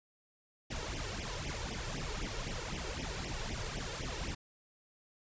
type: noise with flanger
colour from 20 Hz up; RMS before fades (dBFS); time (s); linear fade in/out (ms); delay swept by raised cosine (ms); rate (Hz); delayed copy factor
pink; -39; 0.7-4.35; 10; 0.34 to 2.24; 3.9; +1
effects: resampled to 16000 Hz